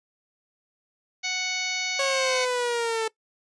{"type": "harmonic tone", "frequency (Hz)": 740, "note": "F#5", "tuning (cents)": 0, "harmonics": [1, 2, 3, 4, 5, 6, 7, 8, 9], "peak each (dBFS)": [-39, -41, -29, -37, -35, -33, -40, -35, -41], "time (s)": [1.23, 2.46], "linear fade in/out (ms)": 20}
{"type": "linear sweep", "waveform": "sawtooth", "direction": "down", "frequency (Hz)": [551, 440], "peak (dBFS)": -20, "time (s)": [1.99, 3.08], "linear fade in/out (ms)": 5}
{"effects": ["noise-tail reverb RT60 0.1 s tail -21 dB re dry", "resampled to 22050 Hz"]}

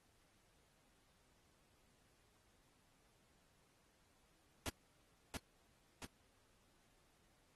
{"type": "noise with echo", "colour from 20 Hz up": "pink", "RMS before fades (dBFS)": -42, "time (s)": [4.66, 4.69], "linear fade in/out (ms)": 0, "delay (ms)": 680, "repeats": 2, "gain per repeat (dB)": -4, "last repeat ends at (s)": 6.05, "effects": ["pink hiss -75 dBFS RMS until 7.55 s", "AAC 32 kbps"]}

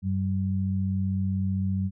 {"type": "tone pair together", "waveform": "sine", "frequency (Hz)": [95.5, 191], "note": ["G2", "G3"], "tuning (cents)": [-45, -45], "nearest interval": "octave", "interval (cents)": 1200, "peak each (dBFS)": [-26, -27], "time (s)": [0.02, 1.91], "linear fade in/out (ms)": 50, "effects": []}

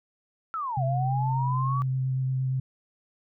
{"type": "linear two-way sweep", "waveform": "sine", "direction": "down then up", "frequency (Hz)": [1353, 655, 1154], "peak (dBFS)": -28, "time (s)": [0.54, 1.82], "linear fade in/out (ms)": 0, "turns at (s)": 0.84}
{"type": "tone with vibrato", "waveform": "sine", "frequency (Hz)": 130.81, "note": "C3", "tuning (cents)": 0, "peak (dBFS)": -24, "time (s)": [0.77, 2.6], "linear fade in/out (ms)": 5, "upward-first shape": "square", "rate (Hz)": 8.6, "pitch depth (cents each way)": 9}
{"effects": []}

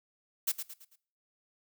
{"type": "noise with echo", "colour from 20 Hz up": "blue", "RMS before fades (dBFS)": -29, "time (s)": [0.47, 0.52], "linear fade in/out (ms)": 10, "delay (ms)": 110, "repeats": 4, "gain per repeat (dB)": -8, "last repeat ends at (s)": 0.96, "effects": ["noise-tail reverb RT60 0.5 s tail -20 dB re dry"]}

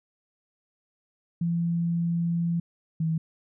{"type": "tone pair in turn", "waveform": "sine", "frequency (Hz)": [169.6, 161.19], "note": ["E3", "E3"], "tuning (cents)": [50, -38], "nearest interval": "minor second", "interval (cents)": 88, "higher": "first", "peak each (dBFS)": -23, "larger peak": "neither", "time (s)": [[1.41, 2.6], [3, 3.18]], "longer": "first", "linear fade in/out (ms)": 5, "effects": []}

